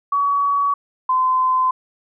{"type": "tone pair in turn", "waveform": "sine", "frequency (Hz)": [1131, 1028], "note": ["C#6", "C6"], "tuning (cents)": [34, -31], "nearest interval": "major second", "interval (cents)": 165, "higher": "first", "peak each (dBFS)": [-15, -14], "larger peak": "second", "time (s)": [[0.12, 0.74], [1.09, 1.71]], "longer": "neither", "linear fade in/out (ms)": 5, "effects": []}